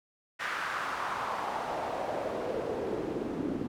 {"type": "noise with band-pass filter sweep", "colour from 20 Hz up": "pink", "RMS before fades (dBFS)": -34, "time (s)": [0.39, 3.68], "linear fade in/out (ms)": 20, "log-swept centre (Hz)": [1600, 270], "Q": 2.4, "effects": []}